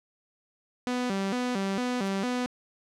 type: tone with vibrato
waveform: sawtooth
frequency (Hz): 220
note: A3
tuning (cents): 0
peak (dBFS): -23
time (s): 0.87-2.46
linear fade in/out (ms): 0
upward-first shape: square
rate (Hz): 2.2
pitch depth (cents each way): 210
type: noise with exponential growth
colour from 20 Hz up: violet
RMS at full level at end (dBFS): -37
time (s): 1.94-2.08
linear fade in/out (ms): 2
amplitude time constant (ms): 29
effects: low-pass 7000 Hz 12 dB/octave